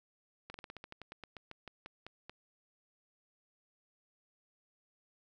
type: slowing click train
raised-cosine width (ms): 0.3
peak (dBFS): -30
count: 17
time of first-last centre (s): 0.5-2.296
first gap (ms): 42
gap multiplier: 1.12
effects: none